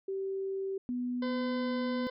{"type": "tone", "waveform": "sine", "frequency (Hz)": 387.1, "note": "G4", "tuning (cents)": -22, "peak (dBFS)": -32, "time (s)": [0.08, 0.78], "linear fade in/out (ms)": 5}
{"type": "tone with pitch glide", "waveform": "sine", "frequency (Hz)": [246.9, 245.1], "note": ["B3", "B3"], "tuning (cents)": [0, -13], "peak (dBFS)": -31, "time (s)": [0.89, 2.07], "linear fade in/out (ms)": 0, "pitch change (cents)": -13, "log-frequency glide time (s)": [1.59, 1.71]}
{"type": "harmonic tone", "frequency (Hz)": 509, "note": "C5", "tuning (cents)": -48, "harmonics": [1, 2, 3, 4, 6, 7, 8, 9, 10], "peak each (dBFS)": [-36, -42, -46, -48, -52, -53, -54, -55, -56], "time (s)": [1.22, 2.1], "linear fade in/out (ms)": 5}
{"effects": []}